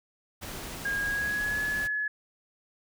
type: noise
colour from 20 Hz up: pink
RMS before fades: -39 dBFS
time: 0.41-1.88 s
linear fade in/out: 20 ms
type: tone with pitch glide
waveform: sine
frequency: 1629 to 1703.1 Hz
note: G#6 to G#6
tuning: -34 to +43 cents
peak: -27 dBFS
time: 0.85-2.08 s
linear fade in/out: 5 ms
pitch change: +77 cents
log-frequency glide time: 0.95-1.63 s
effects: none